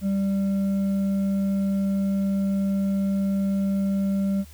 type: tone with hard clipping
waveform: sine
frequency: 196 Hz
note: G3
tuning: in tune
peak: -22 dBFS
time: 0.01-4.45 s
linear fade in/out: 50 ms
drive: 4 dB
effects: added 75 Hz sine -44 dBFS peak until 4.53 s + white hiss -52 dBFS RMS until 4.53 s